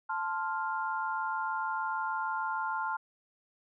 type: chord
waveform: sine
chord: F major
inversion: first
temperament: equal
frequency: 880 / 1046.5 / 1396.9 Hz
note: A5 / C6 / F6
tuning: 0 / 0 / 0 cents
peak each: -34 / -36 / -35 dBFS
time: 0.09-2.97 s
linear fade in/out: 10 ms
effects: none